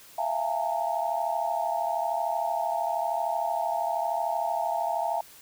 sine tone cluster, 666 / 699 / 831 / 912 Hz, E5 / F5 / G#5 / A#5, +18 / +1 / +1 / -38 cents, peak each -31 dBFS, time 0.18-5.21 s, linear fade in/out 5 ms, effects white hiss -51 dBFS RMS until 5.41 s

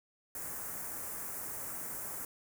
white band-stop noise, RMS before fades -41 dBFS, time 0.35-2.25 s, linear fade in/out 2 ms, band 1800 to 7200 Hz, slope 24 dB/octave, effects none

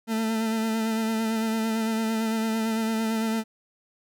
40% pulse tone with vibrato, 222.6 Hz, A3, 20 cents sharp, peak -23 dBFS, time 0.07-3.44 s, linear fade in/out 50 ms, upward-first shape sine, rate 8.9 Hz, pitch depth 26 cents each way, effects none

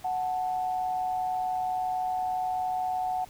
sine tone pair together, 739.1 / 879 Hz, F#5 / A5, -2 / -2 cents, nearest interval minor third, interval 300 cents, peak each -27 / -36 dBFS, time 0.04-3.25 s, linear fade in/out 10 ms, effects pink hiss -52 dBFS RMS until 3.29 s

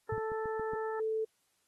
harmonic tone, 440 Hz, A4, in tune, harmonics 1 / 2 / 3 / 4, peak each -34 / -40 / -44 / -46 dBFS, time 0.09-1 s, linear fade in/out 5 ms
sine tone with exponential decay, 110.7 Hz, A2, 11 cents sharp, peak -30 dBFS, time 0.12-0.2 s, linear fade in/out 5 ms, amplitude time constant 16 ms
click train, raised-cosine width 3 ms, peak -33 dBFS, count 5, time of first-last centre 0.18-0.735 s, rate 7.21 Hz
sine tone, 440 Hz, A4, in tune, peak -30 dBFS, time 0.75-1.25 s, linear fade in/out 10 ms
effects white hiss -75 dBFS RMS until 1.67 s + AAC 32 kbps

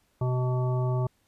harmonic tone, 126.3 Hz, B2, 39 cents sharp, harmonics 1 / 3 / 5 / 7 / 9, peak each -24 / -34 / -36 / -39 / -41 dBFS, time 0.21-1.07 s, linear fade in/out 5 ms, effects pink hiss -69 dBFS RMS until 1.27 s + resampled to 32000 Hz

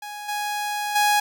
sawtooth tone with level steps, 830.6 Hz, G#5, in tune, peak -29 / -21 / -13 dBFS, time 0.02-1.2 s, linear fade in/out 5 ms, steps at 0.28 / 0.95 s, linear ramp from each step 10 ms, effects none

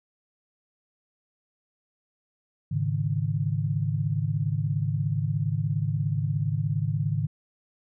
sine chord, Ab suspended fourth, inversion none, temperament equal with one note detuned, 105.52 / 138.59 / 155.56 Hz, Ab2 / Db3 / Eb3, +28 / 0 / 0 cents, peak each -28 dBFS, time 2.71-7.27 s, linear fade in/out 10 ms, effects none

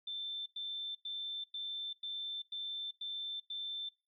sine tone bursts, 3551 Hz, A7, 15 cents sharp, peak -38 dBFS, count 8, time 0.07-3.89 s, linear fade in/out 5 ms, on 390 ms, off 100 ms, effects noise-tail reverb RT60 0.3 s tail -22 dB re dry

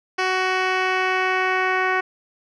10% pulse tone with low-pass filter sweep, 372.9 Hz, F#4, 14 cents sharp, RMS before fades -21 dBFS, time 0.18-2.01 s, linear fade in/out 10 ms, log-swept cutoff 4000 to 2000 Hz, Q 1.5, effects none

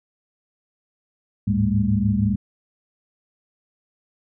sine tone cluster, 73.2 / 102.1 / 108.6 / 200.8 / 224.4 Hz, D2 / G#2 / A2 / G3 / A3, -5 / -29 / -22 / +42 / +34 cents, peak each -29 / -25 / -23 / -20 / -26 dBFS, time 1.47-2.36 s, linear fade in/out 10 ms, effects none

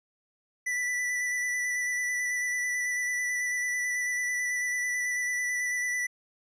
square tone with vibrato, 1975.5 Hz, B6, in tune, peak -28 dBFS, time 0.66-6.07 s, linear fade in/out 10 ms, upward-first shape square, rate 9.1 Hz, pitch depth 13 cents each way, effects low-pass 10000 Hz 12 dB/octave

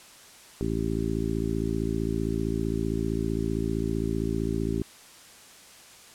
harmonic tone, 55.4 Hz, A1, 13 cents sharp, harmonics 1 / 2 / 3 / 4 / 5 / 6 / 7, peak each -33 / -33 / -33 / -33 / -33 / -33 / -33 dBFS, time 0.61-4.82 s, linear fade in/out 0 ms, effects white hiss -50 dBFS RMS until 6.14 s + low-pass 10000 Hz 12 dB/octave

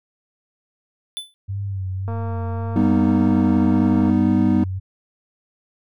square tone with exponential decay, 3500 Hz, A7, 10 cents flat, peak -23 dBFS, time 1.17-1.34 s, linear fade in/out 0 ms, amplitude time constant 36 ms
sine tone with vibrato, 96.7 Hz, G2, 23 cents flat, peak -23 dBFS, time 1.48-4.8 s, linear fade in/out 20 ms, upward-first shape sine, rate 1.8 Hz, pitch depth 58 cents each way
click train, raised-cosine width 1 ms, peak -20 dBFS, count 465, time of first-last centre 2.08-4.097 s, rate 230 Hz
triangle chord, G augmented, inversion none, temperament equal, 196 / 246.9 / 311.1 Hz, G3 / B3 / D#4, 0 / 0 / 0 cents, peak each -17 / -16 / -18 dBFS, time 2.76-4.64 s, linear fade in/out 2 ms
effects none

